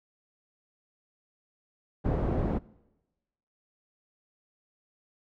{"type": "low-pass noise", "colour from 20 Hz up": "pink", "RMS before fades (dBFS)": -28, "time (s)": [2.04, 2.59], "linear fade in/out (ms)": 20, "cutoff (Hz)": 580, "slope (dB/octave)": 12, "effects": ["noise-tail reverb RT60 1.0 s tail -22 dB re dry"]}